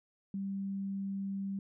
sine tone, 196 Hz, G3, in tune, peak -34 dBFS, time 0.34-1.59 s, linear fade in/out 2 ms, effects none

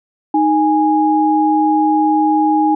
sine tone pair together, 310.2 / 827 Hz, D#4 / G#5, -5 / -8 cents, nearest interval octave + perfect fourth, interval 1697 cents, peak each -13 dBFS, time 0.34-2.75 s, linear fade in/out 5 ms, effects none

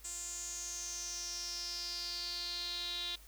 sawtooth tone with band-pass filter sweep, 349.2 Hz, F4, in tune, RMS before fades -41 dBFS, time 0.04-3.16 s, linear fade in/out 10 ms, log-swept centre 7600 to 3700 Hz, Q 7.5, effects added 50 Hz sine -56 dBFS peak until 3.27 s + white hiss -60 dBFS RMS until 3.27 s

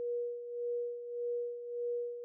sine tone with tremolo, 480 Hz, B4, 49 cents flat, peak -32 dBFS, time 0-2.24 s, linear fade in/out 0 ms, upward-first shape sine, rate 1.7 Hz, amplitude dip 65%, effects none

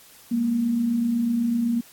sine tone pair together, 207.7 / 235.7 Hz, G#3 / A#3, 0 / +19 cents, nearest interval major second, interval 219 cents, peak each -31 / -20 dBFS, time 0.31-1.81 s, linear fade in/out 10 ms, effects white hiss -50 dBFS RMS until 1.92 s + AAC 64 kbps

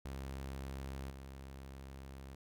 sawtooth tone with level steps, 67.3 Hz, C2, 49 cents sharp, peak -38 / -44 dBFS, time 0.05-2.35 s, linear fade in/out 5 ms, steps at 1.1 s, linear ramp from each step 2 ms, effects none

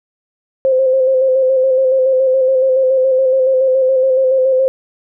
sine tone with vibrato, 523 Hz, C5, 1 cent flat, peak -9 dBFS, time 0.65-4.68 s, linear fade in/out 0 ms, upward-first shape square, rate 7.1 Hz, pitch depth 27 cents each way, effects none

